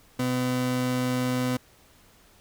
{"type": "tone pair together", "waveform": "30% pulse", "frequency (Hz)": [126.25, 252.5], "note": ["B2", "B3"], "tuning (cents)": [39, 39], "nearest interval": "octave", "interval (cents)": 1200, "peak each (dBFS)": [-26, -25], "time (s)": [0.19, 1.57], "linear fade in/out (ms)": 5, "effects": ["pink hiss -57 dBFS RMS until 2.4 s"]}